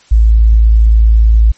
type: tone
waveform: sine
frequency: 55 Hz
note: A1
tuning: in tune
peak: -3 dBFS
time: 0.11-1.52 s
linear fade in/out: 10 ms
effects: white hiss -46 dBFS RMS until 1.57 s + MP3 32 kbps